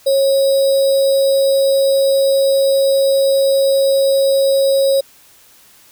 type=tone with sample-and-hold; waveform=sine; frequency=545 Hz; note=C#5; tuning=29 cents flat; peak=-10 dBFS; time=0.06-5.01 s; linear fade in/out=10 ms; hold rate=4410 Hz; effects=white hiss -47 dBFS RMS until 5.91 s